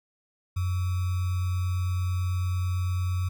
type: tone with sample-and-hold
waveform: sine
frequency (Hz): 90.9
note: F#2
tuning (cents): -30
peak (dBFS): -24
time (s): 0.56-3.29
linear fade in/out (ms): 10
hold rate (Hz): 1225
effects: none